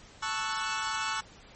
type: chord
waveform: sawtooth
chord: F# minor seventh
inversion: first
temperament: equal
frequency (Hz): 880 / 1108.7 / 1318.5 / 1480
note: A5 / C#6 / E6 / F#6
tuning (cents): 0 / 0 / 0 / 0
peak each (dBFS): -32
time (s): 0.22-1.21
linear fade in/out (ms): 10
effects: pink hiss -53 dBFS RMS until 1.55 s + MP3 32 kbps